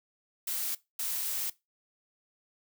blue noise bursts at uneven times, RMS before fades -33 dBFS, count 2, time 0.47-0.75 / 0.99-1.5 s, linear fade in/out 5 ms, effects noise-tail reverb RT60 0.2 s tail -19 dB re dry

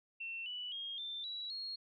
sine tone with pitch steps, 2700 / 2961 / 3248 / 3563 / 3908 / 4286 Hz, E7 / F#7 / G#7 / A7 / B7 / C8, +41 / +1 / -39 / +21 / -19 / +41 cents, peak -40 dBFS, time 0.2-1.76 s, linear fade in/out 10 ms, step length 260 ms, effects none

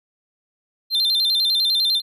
triangle tone with vibrato, 3859 Hz, B7, 41 cents flat, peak -15 dBFS, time 0.9-2.02 s, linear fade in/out 50 ms, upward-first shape square, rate 10 Hz, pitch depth 130 cents each way, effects none

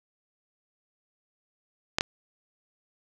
clicks, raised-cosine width 0.2 ms, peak -6 dBFS, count 2, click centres 1.985 / 2.009 s, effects none

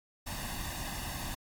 pink noise with comb filter, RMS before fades -38 dBFS, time 0.26-1.35 s, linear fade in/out 10 ms, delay 1.1 ms, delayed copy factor +0.75, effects AAC 64 kbps

